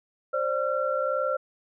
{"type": "tone cluster", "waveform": "sine", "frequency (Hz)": [528, 590, 1364], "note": ["C5", "D5", "F6"], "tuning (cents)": [16, 8, -41], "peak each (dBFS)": [-27, -29, -29], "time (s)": [0.33, 1.37], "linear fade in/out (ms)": 10, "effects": []}